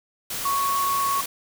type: tone in noise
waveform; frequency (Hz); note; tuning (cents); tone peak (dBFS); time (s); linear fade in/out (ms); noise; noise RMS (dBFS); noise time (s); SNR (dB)
sine; 1108.7; C#6; 0; -21; 0.45-1.21; 5; white; -30; 0.3-1.26; +6
effects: none